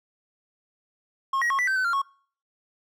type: tone with pitch steps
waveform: triangle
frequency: 1079 / 1899 / 1091 / 1974 / 1550 / 1516 / 1387 / 1101 Hz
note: C#6 / A#6 / C#6 / B6 / G6 / F#6 / F6 / C#6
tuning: -47 / +32 / -28 / -1 / -20 / +42 / -12 / -12 cents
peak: -20 dBFS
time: 1.33-2.018 s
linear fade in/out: 5 ms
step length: 86 ms
effects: noise-tail reverb RT60 0.5 s tail -25 dB re dry